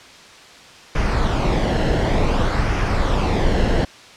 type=noise with flanger; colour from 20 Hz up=brown; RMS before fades=-18 dBFS; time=0.95-3.85 s; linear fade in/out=5 ms; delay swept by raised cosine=0.25 to 0.85 ms; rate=0.55 Hz; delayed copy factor=-0.5; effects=white hiss -42 dBFS RMS until 4.16 s + low-pass 5000 Hz 12 dB/octave